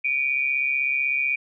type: tone pair together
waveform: sine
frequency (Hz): 2313 / 2449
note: D7 / D#7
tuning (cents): -27 / -28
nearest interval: minor second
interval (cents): 99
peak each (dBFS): -24 / -23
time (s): 0.04-1.36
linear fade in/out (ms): 10
effects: none